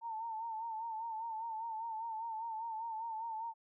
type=tone with vibrato; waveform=sine; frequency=900 Hz; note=A5; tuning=39 cents sharp; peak=-38 dBFS; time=0.01-3.54 s; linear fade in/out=50 ms; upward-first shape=sine; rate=5 Hz; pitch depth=61 cents each way; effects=none